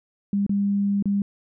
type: tone with dropouts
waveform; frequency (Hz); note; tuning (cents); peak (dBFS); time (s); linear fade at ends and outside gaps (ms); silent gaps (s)
sine; 200.7; G3; +41; -19; 0.33-1.22; 2; 0.465-0.494 / 1.025-1.056
effects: none